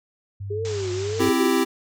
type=tone; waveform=sine; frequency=99 Hz; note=G2; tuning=18 cents sharp; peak=-29 dBFS; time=0.4-1.3 s; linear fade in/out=10 ms
type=tone with vibrato; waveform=sine; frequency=402.7 Hz; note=G4; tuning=47 cents sharp; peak=-25 dBFS; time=0.5-1.5 s; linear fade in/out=10 ms; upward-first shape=triangle; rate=1.8 Hz; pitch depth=220 cents each way
type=low-pass noise; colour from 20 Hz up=white; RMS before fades=-38 dBFS; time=0.65-1.29 s; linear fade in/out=0 ms; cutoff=7500 Hz; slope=96 dB/octave
type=chord; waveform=square; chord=C major; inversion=none; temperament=equal with one note detuned; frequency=261.6 / 333.1 / 392 Hz; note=C4 / E4 / G4; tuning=0 / +18 / 0 cents; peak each=-23 dBFS; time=1.19-1.65 s; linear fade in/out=20 ms
effects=none